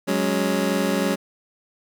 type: chord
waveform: 25% pulse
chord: F# suspended second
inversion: none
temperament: just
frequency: 185 / 208.1 / 277.5 Hz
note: F#3 / G#3 / C#4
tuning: 0 / +4 / +2 cents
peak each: -21 dBFS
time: 0.07-1.16 s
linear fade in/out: 20 ms
effects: none